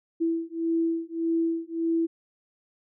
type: beating tone pair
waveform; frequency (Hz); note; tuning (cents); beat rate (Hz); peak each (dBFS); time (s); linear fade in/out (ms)
sine; 329.6 / 331.3; E4 / E4; 0 / +9; 1.7; -27; 0.2-2.07; 20
effects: none